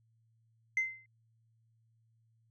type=tone with exponential decay; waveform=sine; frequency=2071 Hz; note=C7; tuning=18 cents flat; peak=-23 dBFS; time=0.77-1.06 s; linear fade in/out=2 ms; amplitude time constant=62 ms; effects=tanh soft clip ceiling -25 dBFS + added 113 Hz sine -68 dBFS peak until 2.5 s